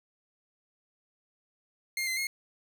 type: tone with pitch steps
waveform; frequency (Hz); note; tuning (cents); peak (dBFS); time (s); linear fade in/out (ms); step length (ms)
sawtooth; 2120 / 2063 / 2153; C7 / C7 / C7; +22 / -25 / +49; -26; 1.97-2.27; 2; 100
effects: none